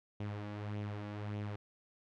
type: tone with flanger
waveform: sawtooth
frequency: 103.83 Hz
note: G#2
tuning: in tune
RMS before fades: -41 dBFS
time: 0.2-1.56 s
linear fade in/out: 5 ms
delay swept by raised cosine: 0.31 to 3.61 ms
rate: 1.7 Hz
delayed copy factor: +0.5
effects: low-pass 3000 Hz 12 dB/octave